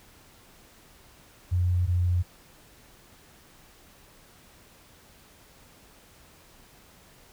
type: tone pair in turn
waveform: sine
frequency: 89.3 / 88.73 Hz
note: F2 / F2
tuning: +39 / +28 cents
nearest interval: unison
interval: 11 cents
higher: first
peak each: -21 dBFS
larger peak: neither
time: 1.51-1.87 / 1.87-2.23 s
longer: neither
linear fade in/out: 20 ms
effects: pink hiss -55 dBFS RMS until 7.32 s